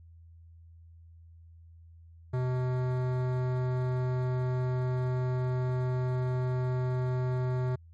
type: tone with hard clipping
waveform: sine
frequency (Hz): 126.8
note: B2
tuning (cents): +46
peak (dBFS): -29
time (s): 2.33-7.76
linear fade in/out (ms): 10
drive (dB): 17
effects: added 83 Hz sine -50 dBFS peak until 7.93 s + MP3 48 kbps